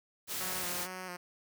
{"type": "noise", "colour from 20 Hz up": "white", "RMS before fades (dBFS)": -37, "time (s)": [0.27, 0.88], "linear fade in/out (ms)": 50}
{"type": "tone with vibrato", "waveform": "5% pulse", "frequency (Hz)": 181.4, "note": "F#3", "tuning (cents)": -34, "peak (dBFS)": -29, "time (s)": [0.4, 1.17], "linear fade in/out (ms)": 10, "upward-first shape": "square", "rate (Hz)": 2.2, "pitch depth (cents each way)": 34}
{"effects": []}